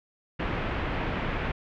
pink low-pass noise, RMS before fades -30 dBFS, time 0.39-1.52 s, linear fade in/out 10 ms, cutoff 2700 Hz, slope 24 dB/octave, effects none

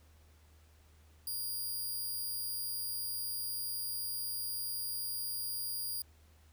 5% pulse tone, 4823 Hz, D8, 45 cents sharp, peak -29 dBFS, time 1.27-6.02 s, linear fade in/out 2 ms, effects added 77 Hz sine -60 dBFS peak until 6.52 s + pink hiss -68 dBFS RMS until 6.52 s

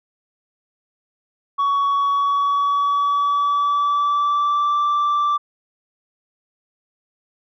sine tone with pitch glide, 1122 to 1171 Hz, C#6 to D6, +21 to -5 cents, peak -13 dBFS, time 1.58-5.38 s, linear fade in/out 20 ms, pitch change +74 cents, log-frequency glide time 1.93-4.82 s, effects tanh soft clip ceiling -15 dBFS

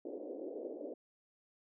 white band-pass noise, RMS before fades -44 dBFS, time 0.05-0.94 s, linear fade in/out 5 ms, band 280 to 560 Hz, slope 48 dB/octave, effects none

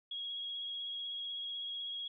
sine tone with vibrato, 3305 Hz, G#7, 9 cents flat, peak -38 dBFS, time 0.11-2.08 s, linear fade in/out 5 ms, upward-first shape sine, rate 16 Hz, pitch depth 20 cents each way, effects none

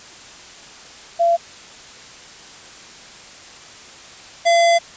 sine / square tone pair in turn, 681 / 681 Hz, F5 / F5, -44 / -44 cents, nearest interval unison, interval 0 cents, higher neither, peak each -12 dBFS, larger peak neither, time 1.19-1.37 / 4.45-4.79 s, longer second, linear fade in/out 20 ms, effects white hiss -40 dBFS RMS until 4.96 s + resampled to 16000 Hz

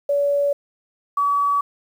sine tone pair in turn, 570 / 1140 Hz, C#5 / C#6, +48 / +48 cents, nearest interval octave, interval 1200 cents, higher second, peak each -16 / -16 dBFS, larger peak neither, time 0.09-0.53 / 1.17-1.61 s, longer neither, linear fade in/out 5 ms, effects 8-bit

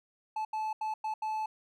triangle tone bursts at uneven times, 868 Hz, A5, 24 cents flat, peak -29 dBFS, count 5, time 0.36-0.45 / 0.53-0.73 / 0.81-0.94 / 1.04-1.14 / 1.22-1.46 s, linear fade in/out 5 ms, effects none

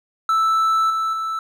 triangle tone with level steps, 1318.5 Hz, E6, in tune, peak -13 / -17 / -20 dBFS, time 0.29-1.39 s, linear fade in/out 2 ms, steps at 0.9 / 1.13 s, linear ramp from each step 2 ms, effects none

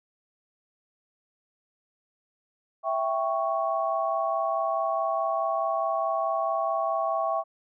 sine chord, C# diminished, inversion first, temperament equal, 659.3 / 784 / 1108.7 Hz, E5 / G5 / C#6, 0 / 0 / 0 cents, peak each -27 / -30 / -29 dBFS, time 2.83-7.44 s, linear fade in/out 50 ms, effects none

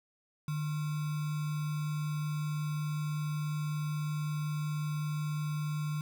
sine tone with sample-and-hold, 150.9 Hz, D3, 47 cents sharp, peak -31 dBFS, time 0.48-6.01 s, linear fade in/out 2 ms, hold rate 1225 Hz, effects none

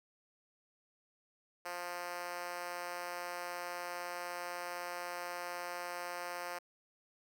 5% pulse tone with high-pass filter, 176.1 Hz, F3, 15 cents sharp, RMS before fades -42 dBFS, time 1.65-6.59 s, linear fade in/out 10 ms, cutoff 540 Hz, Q 1.5, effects none

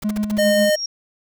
pink noise bursts, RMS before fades -31 dBFS, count 6, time 0.02-0.385 s, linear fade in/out 5 ms, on 20 ms, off 49 ms
triangle tone with tremolo, 210.5 Hz, G#3, 24 cents sharp, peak -15 dBFS, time 0.04-0.7 s, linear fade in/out 10 ms, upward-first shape sine, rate 7.4 Hz, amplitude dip 55%
square tone, 612 Hz, D#5, 29 cents flat, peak -15 dBFS, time 0.38-0.76 s, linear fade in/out 10 ms
sine tone with exponential growth, 5588 Hz, F8, in tune, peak -20 dBFS, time 0.44-0.86 s, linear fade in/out 5 ms, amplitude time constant 91 ms
effects none

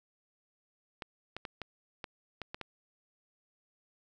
clicks, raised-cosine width 0.3 ms, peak -23 dBFS, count 8, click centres 1.022 / 1.366 / 1.452 / 1.617 / 2.042 / 2.417 / 2.545 / 2.613 s, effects none

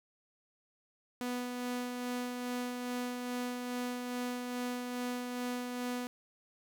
sawtooth tone with tremolo, 246.7 Hz, B3, 2 cents flat, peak -30 dBFS, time 1.21-6.07 s, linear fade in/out 0 ms, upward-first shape sine, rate 2.4 Hz, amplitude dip 35%, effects 11-bit

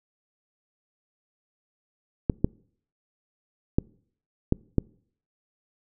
clicks, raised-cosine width 3 ms, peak -7 dBFS, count 5, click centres 2.298 / 2.445 / 3.785 / 4.524 / 4.783 s, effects noise-tail reverb RT60 0.6 s tail -26 dB re dry

